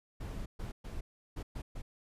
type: noise bursts at uneven times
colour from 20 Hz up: brown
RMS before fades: -40 dBFS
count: 6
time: 0.2-0.46 / 0.59-0.72 / 0.84-1.01 / 1.36-1.43 / 1.55-1.62 / 1.75-1.82 s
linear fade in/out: 10 ms
effects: resampled to 32000 Hz